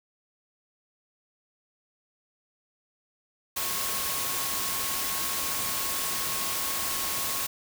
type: tone in noise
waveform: sine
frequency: 1091 Hz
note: C#6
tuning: 28 cents flat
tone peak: -39 dBFS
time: 3.56-7.47 s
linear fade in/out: 10 ms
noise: white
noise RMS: -30 dBFS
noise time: 3.56-7.47 s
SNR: -12 dB
effects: none